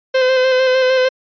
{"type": "tone with vibrato", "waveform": "45% pulse", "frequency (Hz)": 516, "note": "C5", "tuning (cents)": -24, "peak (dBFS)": -11, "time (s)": [0.14, 1.09], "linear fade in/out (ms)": 10, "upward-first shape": "square", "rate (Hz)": 6.6, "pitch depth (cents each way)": 21, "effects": ["resampled to 11025 Hz"]}